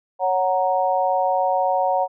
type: chord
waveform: sine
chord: F# major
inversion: second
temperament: equal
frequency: 554.4 / 740 / 932.3 Hz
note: C#5 / F#5 / A#5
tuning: 0 / 0 / 0 cents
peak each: -22 / -20 / -23 dBFS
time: 0.19-2.08 s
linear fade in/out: 50 ms
effects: none